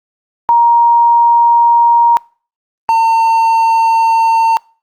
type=tone pair in turn; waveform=sine / triangle; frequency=940 / 906.1 Hz; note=A#5 / A#5; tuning=+14 / -49 cents; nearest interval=minor second; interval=63 cents; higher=first; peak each=-5 dBFS; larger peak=neither; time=0.49-2.17 / 2.89-4.57 s; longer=neither; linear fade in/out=0 ms; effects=noise-tail reverb RT60 0.4 s tail -25 dB re dry + Opus 48 kbps